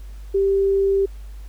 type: tone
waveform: sine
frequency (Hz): 392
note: G4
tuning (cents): 0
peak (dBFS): -15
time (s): 0.34-1.06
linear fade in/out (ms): 10
effects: added 50 Hz sine -33 dBFS peak until 1.48 s + pink hiss -54 dBFS RMS until 1.48 s